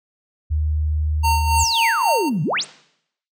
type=tone; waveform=sine; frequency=76.5 Hz; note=D#2; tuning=29 cents flat; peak=-17 dBFS; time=0.5-1.65 s; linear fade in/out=20 ms
type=tone with tremolo; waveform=square; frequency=915 Hz; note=A#5; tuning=32 cents flat; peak=-16 dBFS; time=1.23-2.3 s; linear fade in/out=20 ms; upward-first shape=sine; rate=3.7 Hz; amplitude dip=60%
type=exponential two-way sweep; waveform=sine; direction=down then up; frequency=9750 to 137.6 to 9750 Hz; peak=-18 dBFS; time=1.55-2.65 s; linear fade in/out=50 ms; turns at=2.43 s
effects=noise-tail reverb RT60 0.7 s tail -18 dB re dry